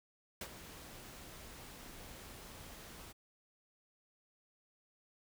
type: noise with ADSR envelope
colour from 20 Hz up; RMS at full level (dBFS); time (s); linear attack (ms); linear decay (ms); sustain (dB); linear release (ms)
pink; -41; 0.41-3.13; 3; 60; -11; 21
effects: none